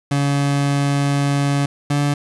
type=tone pair in turn; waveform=30% pulse; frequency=141.5 / 144.14 Hz; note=C#3 / D3; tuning=+36 / -32 cents; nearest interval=unison; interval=32 cents; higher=second; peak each=-13 dBFS; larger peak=neither; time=0.11-1.66 / 1.9-2.14 s; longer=first; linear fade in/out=5 ms; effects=resampled to 24000 Hz + 8-bit